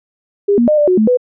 sine tone with pitch steps, 404.3 / 237.2 / 607 / 590 / 366 / 216.6 / 497.1 Hz, G#4 / A#3 / D#5 / D5 / F#4 / A3 / B4, -46 / +30 / -43 / +8 / -19 / -27 / +11 cents, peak -8 dBFS, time 0.48-1.173 s, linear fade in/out 10 ms, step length 99 ms, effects none

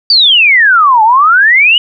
sine exponential two-way sweep, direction down then up, 4726 to 845 to 2998 Hz, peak -3 dBFS, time 0.1-1.78 s, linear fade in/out 2 ms, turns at 1.03 s, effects none

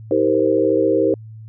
sine chord, C minor seventh, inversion first, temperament equal with one note detuned, 318.2 / 392 / 466.2 / 523.3 Hz, Eb4 / G4 / Bb4 / C5, +39 / 0 / 0 / 0 cents, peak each -19 dBFS, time 0.11-1.14 s, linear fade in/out 2 ms, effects added 110 Hz sine -34 dBFS peak until 1.48 s

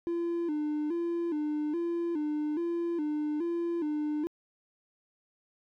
triangle tone with vibrato, 320 Hz, D#4, 49 cents sharp, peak -26 dBFS, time 0.07-4.27 s, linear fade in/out 0 ms, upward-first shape square, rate 1.2 Hz, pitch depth 110 cents each way, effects tanh soft clip ceiling -22 dBFS

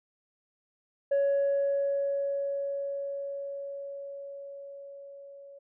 sine tone with level ramp, 559 Hz, C#5, 14 cents sharp, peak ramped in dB -20 to -46 dBFS, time 1.11-5.59 s, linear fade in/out 10 ms, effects tanh soft clip ceiling -21 dBFS

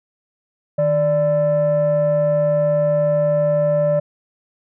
sine tone pair together, 155.41 / 587.3 Hz, D#3 / D5, -2 / 0 cents, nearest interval octave + major seventh, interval 2302 cents, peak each -19 / -13 dBFS, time 0.78-4 s, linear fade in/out 10 ms, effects tanh soft clip ceiling -11 dBFS

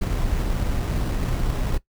brown noise with sample-and-hold, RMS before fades -23 dBFS, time 0.01-1.78 s, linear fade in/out 10 ms, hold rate 4410 Hz, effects noise-tail reverb RT60 0.1 s tail -18 dB re dry

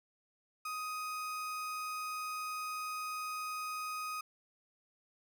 35% pulse tone, 1251 Hz, D#6, 9 cents sharp, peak -36 dBFS, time 0.65-4.21 s, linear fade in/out 5 ms, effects none

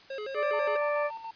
square tone with vibrato, 477.5 Hz, A#4, 42 cents sharp, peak -35 dBFS, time 0.1-0.77 s, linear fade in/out 5 ms, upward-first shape square, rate 6.1 Hz, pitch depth 210 cents each way
harmonic tone, 587.3 Hz, D5, in tune, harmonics 1 / 2 / 3 / 4, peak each -27 / -33 / -37 / -39 dBFS, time 0.34-1.11 s, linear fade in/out 50 ms
triangle tone with tremolo, 900 Hz, A5, 39 cents sharp, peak -34 dBFS, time 0.53-1.31 s, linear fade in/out 5 ms, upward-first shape square, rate 7 Hz, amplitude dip 55%
effects white hiss -54 dBFS RMS until 1.35 s + resampled to 11025 Hz

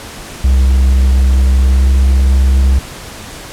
triangle tone with pitch glide, 65.41 to 66.21 Hz, C2 to C2, 0 to +21 cents, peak -4 dBFS, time 0.44-2.79 s, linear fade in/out 5 ms, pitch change +21 cents, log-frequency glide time 1.62-1.92 s, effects pink hiss -29 dBFS RMS until 3.52 s + low-pass 11000 Hz 12 dB/octave

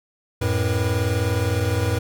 square tone cluster, 89.7 / 109.4 / 483 Hz, F2 / A2 / B4, +47 / -9 / -39 cents, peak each -24 / -23 / -28 dBFS, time 0.41-1.99 s, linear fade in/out 10 ms, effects none

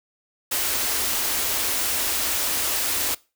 white band-stop noise, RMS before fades -24 dBFS, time 0.51-3.15 s, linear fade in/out 10 ms, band 110 to 220 Hz, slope 96 dB/octave, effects noise-tail reverb RT60 0.3 s tail -22 dB re dry

